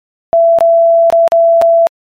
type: tone with dropouts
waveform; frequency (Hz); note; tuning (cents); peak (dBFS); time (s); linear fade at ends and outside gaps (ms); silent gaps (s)
sine; 669; E5; +25; -4; 0.33-1.87; 0; 0.587-0.607 / 1.101-1.125 / 1.278-1.32 / 1.615-1.621
effects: MP3 64 kbps